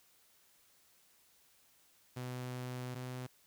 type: tone pair in turn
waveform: sawtooth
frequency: 125.7 / 126.79 Hz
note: B2 / B2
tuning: +31 / +46 cents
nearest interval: unison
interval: 15 cents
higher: second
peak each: -36 / -37 dBFS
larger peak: first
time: 2.16-2.95 / 2.95-3.27 s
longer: first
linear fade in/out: 10 ms
effects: white hiss -68 dBFS RMS until 3.46 s